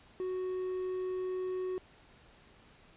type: tone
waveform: triangle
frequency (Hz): 370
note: F#4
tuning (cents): 0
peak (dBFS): -31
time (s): 0.2-1.78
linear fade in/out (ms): 0
effects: pink hiss -60 dBFS RMS until 2.96 s + resampled to 8000 Hz